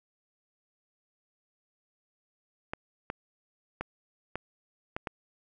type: clicks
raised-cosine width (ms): 0.5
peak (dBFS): -18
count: 6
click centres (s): 2.735 / 3.101 / 3.81 / 4.356 / 4.965 / 5.072
effects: none